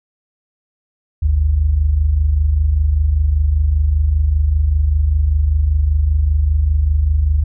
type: tone pair together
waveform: sine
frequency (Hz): 50.39 / 75.5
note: G1 / D2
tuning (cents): +48 / +48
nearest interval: perfect fifth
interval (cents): 700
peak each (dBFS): -18 / -12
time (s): 1.22-7.44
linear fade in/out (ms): 10
effects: none